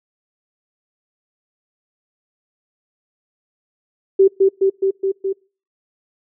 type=tone with echo; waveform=sine; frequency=387.3 Hz; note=G4; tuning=21 cents flat; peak=-7 dBFS; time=4.19-4.28 s; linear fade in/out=10 ms; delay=210 ms; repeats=5; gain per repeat=-2 dB; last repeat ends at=5.33 s; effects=noise-tail reverb RT60 0.4 s tail -26 dB re dry